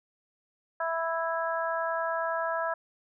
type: harmonic tone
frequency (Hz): 329.6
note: E4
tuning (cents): 0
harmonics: 2 / 3 / 4 / 5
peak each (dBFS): -31 / -33 / -34 / -35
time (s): 0.8-2.74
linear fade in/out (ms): 5
effects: none